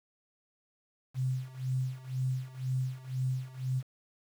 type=tone with tremolo; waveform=sine; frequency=129.4 Hz; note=C3; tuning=19 cents flat; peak=-27 dBFS; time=1.14-3.83 s; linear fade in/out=50 ms; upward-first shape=sine; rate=2 Hz; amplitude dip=90%; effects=9-bit